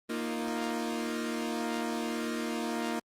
sawtooth chord, Bb suspended fourth, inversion none, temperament equal, 233.1 / 311.1 / 349.2 Hz, Bb3 / Eb4 / F4, 0 / 0 / 0 cents, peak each -30 / -33 / -34 dBFS, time 0.09-3 s, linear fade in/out 10 ms, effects low-pass 12000 Hz 12 dB/octave + Opus 24 kbps

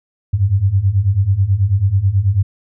sine beating tone pair, 92.5 / 101.7 Hz, F#2 / G#2, 0 / -36 cents, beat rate 9.2 Hz, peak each -16 / -13 dBFS, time 0.33-2.43 s, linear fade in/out 10 ms, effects none

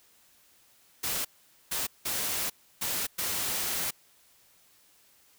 white noise bursts at uneven times, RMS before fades -31 dBFS, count 5, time 1.03-1.25 / 1.71-1.87 / 2.05-2.5 / 2.81-3.07 / 3.18-3.91 s, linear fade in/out 10 ms, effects white hiss -62 dBFS RMS until 5.38 s

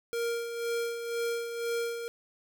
square tone with tremolo, 467.4 Hz, A#4, 5 cents sharp, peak -29 dBFS, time 0.13-2.08 s, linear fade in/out 0 ms, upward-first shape sine, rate 2 Hz, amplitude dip 55%, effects none

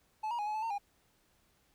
triangle tone with pitch steps, 864 / 950 / 832 / 850 / 868 / 910 / 811 Hz, A5 / A#5 / G#5 / G#5 / A5 / A#5 / G#5, -32 / +33 / +3 / +40 / -24 / -42 / -41 cents, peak -31 dBFS, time 0.23-0.783 s, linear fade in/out 10 ms, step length 79 ms, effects pink hiss -71 dBFS RMS until 1.74 s

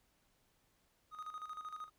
triangle tone with tremolo, 1246 Hz, D#6, 2 cents sharp, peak -40 dBFS, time 1.11-1.9 s, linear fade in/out 50 ms, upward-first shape square, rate 13 Hz, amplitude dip 65%, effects pink hiss -75 dBFS RMS until 1.98 s

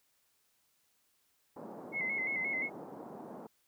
pink band-pass noise, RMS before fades -47 dBFS, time 1.56-3.47 s, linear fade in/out 5 ms, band 190 to 940 Hz, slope 24 dB/octave
sine tone with vibrato, 2116 Hz, C7, 19 cents sharp, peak -32 dBFS, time 1.92-2.7 s, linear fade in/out 50 ms, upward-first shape square, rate 5.7 Hz, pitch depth 50 cents each way
effects white hiss -74 dBFS RMS until 3.67 s

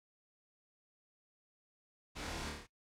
pink noise with echo, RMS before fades -45 dBFS, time 2.15-2.51 s, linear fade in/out 20 ms, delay 27 ms, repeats 6, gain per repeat -2 dB, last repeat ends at 2.672 s, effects noise-tail reverb RT60 0.1 s tail -18 dB re dry + low-pass 7000 Hz 12 dB/octave

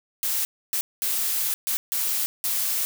blue noise bursts at uneven times, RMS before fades -25 dBFS, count 6, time 0.23-0.45 / 0.73-0.81 / 1.02-1.54 / 1.67-1.77 / 1.92-2.26 / 2.44-2.85 s, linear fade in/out 0 ms, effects none

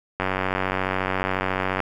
click train, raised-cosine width 0.5 ms, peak -8 dBFS, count 152, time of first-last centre 0.2-1.803 s, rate 94.2 Hz, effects 8-bit

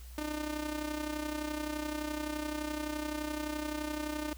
sawtooth tone with amplitude modulation, 301.9 Hz, D4, 48 cents sharp, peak -28 dBFS, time 0.18-4.33 s, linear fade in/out 0 ms, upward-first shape sine, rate 31.7 Hz, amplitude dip 65%, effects added 60 Hz sine -45 dBFS peak until 4.37 s + white hiss -57 dBFS RMS until 4.37 s

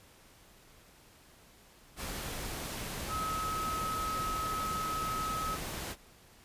sine tone in noise, 1282 Hz, E6, 49 cents flat, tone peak -33 dBFS, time 3.08-5.58 s, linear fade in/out 50 ms, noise pink, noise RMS -39 dBFS, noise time 1.96-5.96 s, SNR +3 dB, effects pink hiss -59 dBFS RMS until 6.44 s + resampled to 32000 Hz

